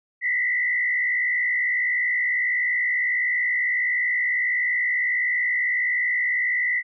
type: tone with frequency modulation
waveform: sine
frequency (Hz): 1987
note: B6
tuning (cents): +10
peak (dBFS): -20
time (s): 0.21-6.83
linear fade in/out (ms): 50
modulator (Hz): 61.5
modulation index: 1.1
effects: none